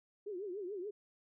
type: tone with vibrato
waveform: sine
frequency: 385.8 Hz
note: G4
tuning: 28 cents flat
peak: -39 dBFS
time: 0.26-0.91 s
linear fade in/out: 10 ms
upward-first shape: triangle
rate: 6.9 Hz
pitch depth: 210 cents each way
effects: none